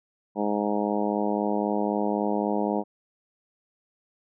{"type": "harmonic tone", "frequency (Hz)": 103.83, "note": "G#2", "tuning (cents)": 0, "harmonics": [2, 3, 4, 5, 6, 7, 8, 9], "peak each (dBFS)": [-28, -30, -31, -32, -33, -33, -34, -35], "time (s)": [0.35, 2.84], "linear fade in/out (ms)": 50, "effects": []}